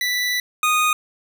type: tone pair in turn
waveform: 25% pulse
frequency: 1975.5 / 1238.4 Hz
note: B6 / D#6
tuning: 0 / -9 cents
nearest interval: minor sixth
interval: 809 cents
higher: first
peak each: -16 / -12 dBFS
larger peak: second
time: 0.01-0.4 / 0.63-0.93 s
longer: first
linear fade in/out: 2 ms
effects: none